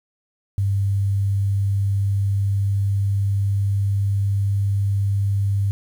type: tone with pitch glide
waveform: sine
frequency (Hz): 99 to 99.57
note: G2 to G2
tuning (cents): +18 to +28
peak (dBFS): -17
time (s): 0.58-5.71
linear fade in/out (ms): 0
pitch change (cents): +10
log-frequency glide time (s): 0.8-4.34
effects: 8-bit